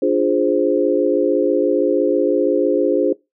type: chord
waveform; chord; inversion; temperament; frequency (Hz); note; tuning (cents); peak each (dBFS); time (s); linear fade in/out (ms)
sine; D half-diminished seventh; none; equal; 293.7 / 349.2 / 415.3 / 523.3; D4 / F4 / Ab4 / C5; 0 / 0 / 0 / 0; -19; 0.02-3.13; 5
effects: noise-tail reverb RT60 0.2 s tail -21 dB re dry